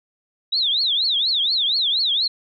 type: tone with vibrato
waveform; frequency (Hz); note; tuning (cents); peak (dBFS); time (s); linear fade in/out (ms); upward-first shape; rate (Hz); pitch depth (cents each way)
sine; 3758; A#7; +13; -17; 0.52-2.28; 10; triangle; 4.2; 300
effects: none